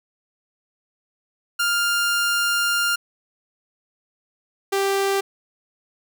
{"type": "tone pair in turn", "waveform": "sawtooth", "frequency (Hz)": [1400, 392.9], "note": ["F6", "G4"], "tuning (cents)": [4, 4], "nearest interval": "octave + minor seventh", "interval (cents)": 2200, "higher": "first", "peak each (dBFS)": -15, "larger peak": "neither", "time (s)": [[1.59, 2.96], [4.72, 5.21]], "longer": "first", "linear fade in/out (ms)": 10, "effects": []}